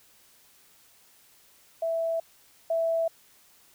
sine tone pair in turn, 659.3 / 659.3 Hz, E5 / E5, 0 / 0 cents, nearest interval unison, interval 0 cents, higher neither, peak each -25 / -23 dBFS, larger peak second, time 1.82-2.2 / 2.7-3.08 s, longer neither, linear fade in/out 5 ms, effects white hiss -59 dBFS RMS until 3.74 s

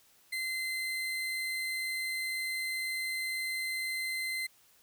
35% pulse tone, 2066 Hz, C7, 22 cents flat, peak -31 dBFS, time 0.32-4.47 s, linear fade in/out 10 ms, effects white hiss -64 dBFS RMS until 4.82 s

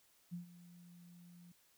sine tone with ADSR envelope, 174.61 Hz, F3, in tune, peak -40 dBFS, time 0.31-1.52 s, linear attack 26 ms, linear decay 120 ms, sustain -16 dB, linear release 4 ms, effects white hiss -71 dBFS RMS until 1.77 s

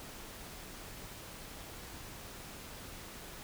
silence, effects pink hiss -48 dBFS RMS until 3.43 s

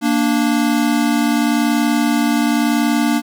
square tone pair together, 232.6 / 293.5 Hz, A#3 / D4, -4 / -1 cents, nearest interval major third, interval 403 cents, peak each -17 dBFS, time 0.01-3.22 s, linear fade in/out 50 ms, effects none

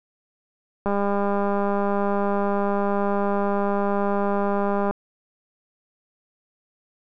click train, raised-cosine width 1 ms, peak -11 dBFS, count 815, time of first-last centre 0.86-4.91 s, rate 201 Hz, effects none

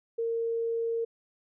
sine tone, 459.7 Hz, A#4, 24 cents flat, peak -27 dBFS, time 0.18-1.05 s, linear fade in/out 10 ms, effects none

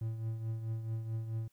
triangle tone with tremolo, 112.5 Hz, A2, 39 cents sharp, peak -30 dBFS, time 0.01-1.48 s, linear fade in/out 5 ms, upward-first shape triangle, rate 4.6 Hz, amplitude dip 60%, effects white hiss -75 dBFS RMS until 1.52 s

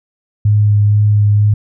sine tone with vibrato, 104.2 Hz, G#2, 6 cents sharp, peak -7 dBFS, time 0.45-1.54 s, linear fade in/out 5 ms, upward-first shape sine, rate 2.1 Hz, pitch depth 12 cents each way, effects none

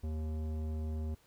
sine tone with tanh clipping, 78 Hz, D#2, 5 cents sharp, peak -36 dBFS, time 0.03-1.15 s, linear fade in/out 10 ms, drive 15 dB, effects pink hiss -67 dBFS RMS until 1.26 s

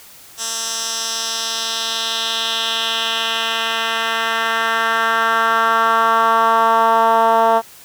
10% pulse tone with band-pass filter sweep, 226.4 Hz, A3, 50 cents sharp, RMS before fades -17 dBFS, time 0.37-7.62 s, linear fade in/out 50 ms, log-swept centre 6800 to 780 Hz, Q 2.1, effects white hiss -42 dBFS RMS until 7.84 s

